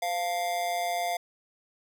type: tone with amplitude modulation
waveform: square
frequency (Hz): 698.5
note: F5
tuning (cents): 0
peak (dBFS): -25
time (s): 0.02-1.17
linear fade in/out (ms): 5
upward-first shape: sine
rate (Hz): 185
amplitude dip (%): 65
effects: none